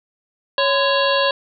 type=harmonic tone with a mistuned harmonic; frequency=554.4 Hz; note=C#5; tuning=in tune; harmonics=1 / 2 / 3 / 5 / 6 / 7 / 8; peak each=-18 / -21 / -23 / -25 / -26 / -26 / -27 dBFS; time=0.58-1.31 s; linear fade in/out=2 ms; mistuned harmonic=2; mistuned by=-140 cents; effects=none